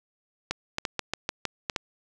clicks, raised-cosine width 0.2 ms, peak -10 dBFS, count 9, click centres 0.51 / 0.784 / 0.852 / 0.993 / 1.136 / 1.291 / 1.453 / 1.698 / 1.762 s, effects none

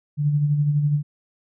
sine tone with tremolo, 146.83 Hz, D3, in tune, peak -15 dBFS, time 0.17-1.03 s, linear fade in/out 50 ms, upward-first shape sine, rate 12 Hz, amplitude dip 45%, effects none

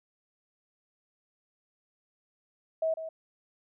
sine tone with echo, 643 Hz, E5, 43 cents flat, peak -25 dBFS, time 2.82-2.94 s, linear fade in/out 5 ms, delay 150 ms, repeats 1, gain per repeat -10 dB, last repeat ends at 3.09 s, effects none

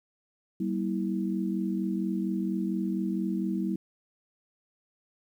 sine tone cluster, 193.3 / 237.6 / 324.5 Hz, G3 / A#3 / E4, -24 / +33 / -27 cents, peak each -29 / -34 / -32 dBFS, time 0.6-3.76 s, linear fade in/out 5 ms, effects 10-bit

